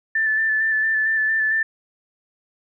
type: tone with vibrato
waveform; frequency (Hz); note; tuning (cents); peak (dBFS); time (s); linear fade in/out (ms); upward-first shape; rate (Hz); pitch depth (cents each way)
sine; 1760; A6; 0; -17; 0.15-1.63; 5; square; 4.4; 18
effects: none